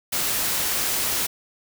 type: noise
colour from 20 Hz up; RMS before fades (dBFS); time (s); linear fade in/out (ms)
white; -24; 0.12-1.27; 10
effects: none